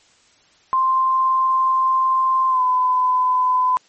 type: tone with pitch glide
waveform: sine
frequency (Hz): 1046.5 to 1010.3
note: C6 to B5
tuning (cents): 0 to +39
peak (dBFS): -14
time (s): 0.73-3.77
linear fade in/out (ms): 0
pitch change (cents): -61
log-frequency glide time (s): 2.49-2.62
effects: white hiss -55 dBFS RMS until 3.88 s + MP3 32 kbps